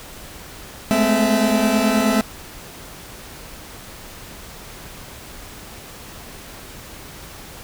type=tone cluster; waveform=40% pulse; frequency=210.7 / 220.1 / 257.4 / 660 Hz; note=G#3 / A3 / C4 / E5; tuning=+25 / +1 / -28 / +2 cents; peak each=-20 dBFS; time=0.91-2.21 s; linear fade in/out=0 ms; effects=pink hiss -38 dBFS RMS until 7.63 s